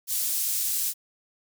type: high-pass noise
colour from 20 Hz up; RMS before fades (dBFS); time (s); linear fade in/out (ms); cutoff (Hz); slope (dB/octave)
pink; -27; 0.07-0.94; 50; 7900; 12
effects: none